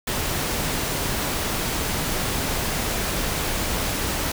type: noise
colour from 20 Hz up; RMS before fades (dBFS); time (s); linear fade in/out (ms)
pink; -25; 0.07-4.32; 5
effects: none